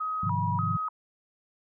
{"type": "tone with vibrato", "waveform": "sine", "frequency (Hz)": 1106, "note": "C#6", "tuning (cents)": -4, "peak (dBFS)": -28, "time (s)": [0, 0.89], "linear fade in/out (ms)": 10, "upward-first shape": "square", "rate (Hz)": 1.7, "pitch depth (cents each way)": 230}
{"type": "chord", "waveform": "sine", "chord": "F minor seventh", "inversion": "first", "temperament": "equal", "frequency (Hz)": [103.83, 130.81, 155.56, 174.61], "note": ["Ab2", "C3", "Eb3", "F3"], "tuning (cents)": [0, 0, 0, 0], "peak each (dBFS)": [-30, -34, -34, -33], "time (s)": [0.23, 0.77], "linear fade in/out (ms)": 5}
{"effects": []}